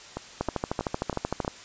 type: two click trains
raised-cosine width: 1 ms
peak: -12 / -17 dBFS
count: 15 / 5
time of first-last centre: 0.41-1.479 / 0.17-1.448 s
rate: 13.1 / 3.13 Hz
effects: white hiss -46 dBFS RMS until 1.64 s + resampled to 16000 Hz